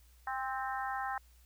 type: harmonic tone with a mistuned harmonic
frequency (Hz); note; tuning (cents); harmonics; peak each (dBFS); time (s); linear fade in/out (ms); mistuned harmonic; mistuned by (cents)
261.6; C4; 0; 3 / 4 / 5 / 6 / 7; -37 / -41 / -42 / -43 / -44; 0.27-1.18; 2; 3; +22
effects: added 60 Hz sine -59 dBFS peak until 1.45 s + white hiss -68 dBFS RMS until 1.45 s